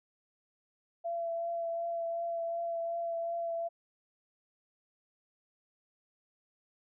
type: tone with vibrato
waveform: sine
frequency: 675 Hz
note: E5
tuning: 41 cents sharp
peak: -32 dBFS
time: 1.04-3.69 s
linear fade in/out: 20 ms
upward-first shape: triangle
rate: 2.7 Hz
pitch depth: 18 cents each way
effects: none